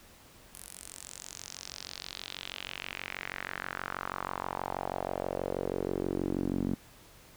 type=tone with band-pass filter sweep; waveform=sawtooth; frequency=46.25 Hz; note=F#1; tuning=in tune; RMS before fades=-37 dBFS; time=0.54-6.75 s; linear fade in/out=10 ms; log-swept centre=11000 to 240 Hz; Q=2.8; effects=pink hiss -56 dBFS RMS until 7.36 s